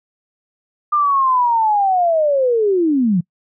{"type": "linear sweep", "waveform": "sine", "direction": "down", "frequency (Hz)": [1209, 163.6], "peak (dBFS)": -12, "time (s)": [0.92, 3.21], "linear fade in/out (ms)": 10, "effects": ["noise-tail reverb RT60 0.1 s tail -26 dB re dry"]}